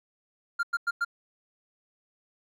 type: tone bursts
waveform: triangle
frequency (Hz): 1396.9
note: F6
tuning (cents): 0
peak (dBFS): -22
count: 4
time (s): 0.59-1.049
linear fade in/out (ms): 10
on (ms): 42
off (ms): 97
effects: none